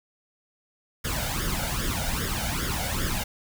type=noise with flanger; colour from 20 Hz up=pink; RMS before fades=-28 dBFS; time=1.04-3.24 s; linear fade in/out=10 ms; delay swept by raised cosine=0.58 to 1.39 ms; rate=2.5 Hz; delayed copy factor=+0.75; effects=none